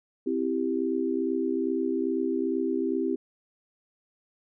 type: chord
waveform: sine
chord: C major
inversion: none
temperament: equal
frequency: 261.6 / 329.6 / 392 Hz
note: C4 / E4 / G4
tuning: 0 / 0 / 0 cents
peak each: -29 dBFS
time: 0.26-3.16 s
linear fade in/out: 10 ms
effects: none